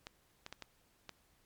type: clicks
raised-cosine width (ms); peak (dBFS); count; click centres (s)
0.2; -27; 5; 0.069 / 0.464 / 0.526 / 0.623 / 1.093
effects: pink hiss -71 dBFS RMS until 1.45 s + MP3 96 kbps

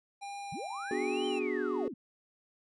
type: tone with vibrato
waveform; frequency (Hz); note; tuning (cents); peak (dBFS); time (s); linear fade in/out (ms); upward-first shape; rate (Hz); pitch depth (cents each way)
square; 800; G5; +35; -40; 0.21-1.4; 20; triangle; 1.5; 11
type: linear two-way sweep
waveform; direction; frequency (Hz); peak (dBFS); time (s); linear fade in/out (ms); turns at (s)
sine; up then down; 110 to 3136 to 188; -39; 0.52-1.94; 5; 1.26
type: chord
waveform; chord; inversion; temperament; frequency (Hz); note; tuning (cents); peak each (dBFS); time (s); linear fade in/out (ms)
triangle; G# half-diminished seventh; first; equal; 246.9 / 293.7 / 370 / 415.3; B3 / D4 / F#4 / G#4; 0 / 0 / 0 / 0; -37 / -36 / -32 / -33; 0.91-1.88; 2
effects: resampled to 24000 Hz

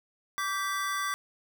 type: chord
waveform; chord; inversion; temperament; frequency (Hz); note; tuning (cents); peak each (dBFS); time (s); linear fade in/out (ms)
square; G major; second; equal with one note detuned; 1157.1 / 1568 / 1975.5; D6 / G6 / B6; -26 / 0 / 0; -32 / -36 / -37; 0.38-1.14; 0
effects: none

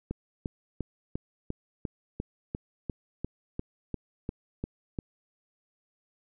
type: click train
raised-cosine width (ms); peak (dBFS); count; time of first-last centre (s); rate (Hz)
3; -19; 15; 0.11-4.988; 2.87
effects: none

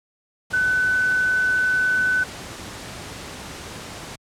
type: tone in noise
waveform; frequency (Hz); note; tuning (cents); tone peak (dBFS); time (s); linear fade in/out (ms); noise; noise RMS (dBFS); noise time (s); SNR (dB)
sine; 1505; F#6; +29; -17; 0.53-2.24; 10; pink; -35; 0.5-4.16; +15
effects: high-pass 60 Hz 12 dB/octave + low-pass 9000 Hz 12 dB/octave

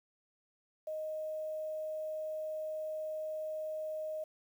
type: tone with quantisation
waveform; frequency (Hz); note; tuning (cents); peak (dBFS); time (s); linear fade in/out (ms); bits
sine; 622.3; D#5; 0; -36; 0.87-4.24; 5; 10
effects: none

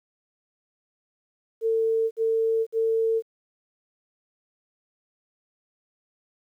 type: tone bursts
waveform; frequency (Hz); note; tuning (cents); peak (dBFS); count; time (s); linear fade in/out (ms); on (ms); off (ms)
sine; 449.4; A4; +37; -20; 3; 1.61-3.224; 50; 500; 57
effects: 10-bit

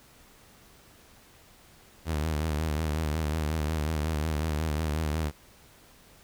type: tone with vibrato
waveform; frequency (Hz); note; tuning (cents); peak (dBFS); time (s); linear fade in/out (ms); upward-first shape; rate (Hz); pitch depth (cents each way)
sawtooth; 77.4; D#2; -9; -23; 2.05-5.32; 50; sine; 5.5; 80
effects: pink hiss -56 dBFS RMS until 6.23 s

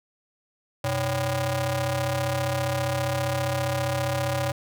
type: ring-modulated tone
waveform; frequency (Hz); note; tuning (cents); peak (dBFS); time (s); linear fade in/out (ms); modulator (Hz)
sawtooth; 219; A3; -8; -17; 0.84-4.52; 5; 346
effects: none

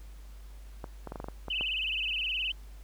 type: clicks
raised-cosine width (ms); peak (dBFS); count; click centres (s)
1; -24; 9; 0.842 / 1.073 / 1.121 / 1.158 / 1.201 / 1.243 / 1.285 / 1.483 / 1.61
type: tone with vibrato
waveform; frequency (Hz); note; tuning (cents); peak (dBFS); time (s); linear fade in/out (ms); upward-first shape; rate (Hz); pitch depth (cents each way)
sine; 2794; F7; 0; -29; 1.5-2.52; 5; sine; 19; 170
effects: added 50 Hz sine -44 dBFS peak until 2.83 s + pink hiss -60 dBFS RMS until 2.83 s

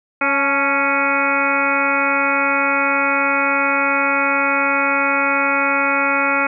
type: harmonic tone with a mistuned harmonic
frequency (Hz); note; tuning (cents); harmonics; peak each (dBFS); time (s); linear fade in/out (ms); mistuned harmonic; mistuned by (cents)
277.2; C#4; 0; 1 / 2 / 3 / 4 / 5 / 6 / 7 / 8 / 9; -25 / -24 / -24 / -25 / -19 / -30 / -27 / -22 / -23; 0.21-6.47; 5; 3; +48
effects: none

